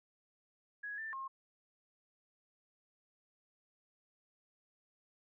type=tone with pitch steps; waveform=sine; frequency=1669 / 1777 / 1071 Hz; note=G#6 / A6 / C6; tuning=+8 / +17 / +40 cents; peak=-40 dBFS; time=0.83-1.28 s; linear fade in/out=10 ms; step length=150 ms; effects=none